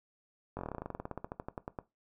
slowing click train, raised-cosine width 1 ms, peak -24 dBFS, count 24, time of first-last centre 0.57-1.788 s, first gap 20 ms, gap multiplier 1.08, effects noise-tail reverb RT60 0.2 s tail -17 dB re dry

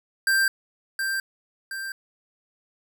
square tone with echo, 1577 Hz, G6, 10 cents sharp, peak -19 dBFS, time 0.27-0.48 s, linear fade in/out 2 ms, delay 720 ms, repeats 2, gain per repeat -6 dB, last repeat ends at 1.92 s, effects none

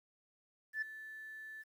sine tone with ADSR envelope, 1750 Hz, A6, 10 cents flat, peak -31 dBFS, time 0.73-1.64 s, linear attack 89 ms, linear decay 8 ms, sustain -15 dB, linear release 29 ms, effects tanh soft clip ceiling -31 dBFS + 11-bit

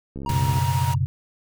click train, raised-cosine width 3 ms, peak -21 dBFS, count 30, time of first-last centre 0.16-0.585 s, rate 68.2 Hz
triangle tone with tremolo, 944 Hz, A#5, 22 cents sharp, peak -23 dBFS, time 0.26-0.95 s, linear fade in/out 2 ms, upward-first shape triangle, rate 9.9 Hz, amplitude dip 35%
pink high-pass noise, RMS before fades -35 dBFS, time 0.29-0.94 s, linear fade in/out 2 ms, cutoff 630 Hz, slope 12 dB/octave
sine chord, F# suspended fourth, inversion none, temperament equal, 92.5 / 123.47 / 138.59 Hz, F#2 / B2 / C#3, 0 / 0 / 0 cents, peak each -24 dBFS, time 0.3-1.06 s, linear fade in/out 0 ms
effects none

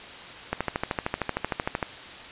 click train, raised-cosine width 0.5 ms, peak -10 dBFS, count 18, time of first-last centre 0.53-1.828 s, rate 13.1 Hz, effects white hiss -41 dBFS RMS until 2.31 s + resampled to 8000 Hz

